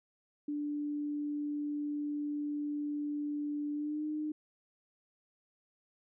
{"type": "tone with pitch glide", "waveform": "sine", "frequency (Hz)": [293.7, 304.4], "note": ["D4", "D#4"], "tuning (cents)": [0, -38], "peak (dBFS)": -33, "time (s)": [0.48, 4.32], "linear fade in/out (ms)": 5, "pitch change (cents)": 62, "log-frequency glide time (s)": [3.73, 4.05], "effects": []}